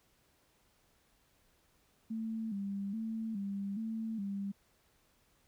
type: tone with vibrato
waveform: sine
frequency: 210.4 Hz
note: G#3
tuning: 23 cents sharp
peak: -35 dBFS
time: 2.1-4.52 s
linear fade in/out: 10 ms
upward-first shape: square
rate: 1.2 Hz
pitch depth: 100 cents each way
effects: pink hiss -71 dBFS RMS until 5.47 s